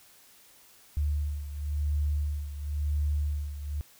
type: beating tone pair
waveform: sine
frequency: 73.42 / 74.38 Hz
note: D2 / D2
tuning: 0 / +23 cents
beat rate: 0.96 Hz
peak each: -28 / -33 dBFS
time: 0.97-3.81 s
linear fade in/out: 0 ms
effects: white hiss -57 dBFS RMS until 3.99 s